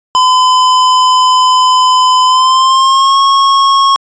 square tone with pitch glide, 1015 to 1094.2 Hz, B5 to C#6, +47 to -23 cents, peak -6 dBFS, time 0.15-3.96 s, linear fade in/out 0 ms, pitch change +130 cents, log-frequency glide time 2.25-3.19 s, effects resampled to 16000 Hz

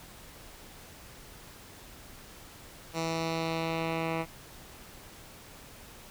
10% pulse tone with low-pass filter sweep, 163.5 Hz, E3, 14 cents flat, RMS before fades -32 dBFS, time 2.93-4.26 s, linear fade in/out 50 ms, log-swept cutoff 6400 to 2200 Hz, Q 1.5, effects pink hiss -50 dBFS RMS until 6.1 s

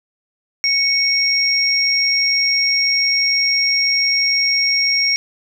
sine tone pair together, 2217 / 5578 Hz, C#7 / F8, 0 / -3 cents, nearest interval octave + major third, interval 1597 cents, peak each -18 / -15 dBFS, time 0.64-5.16 s, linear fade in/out 0 ms, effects 8-bit

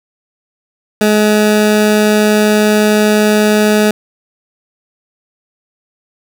20% pulse tone, 211.7 Hz, G#3, 33 cents sharp, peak -3 dBFS, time 1.01-3.91 s, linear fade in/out 2 ms, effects none

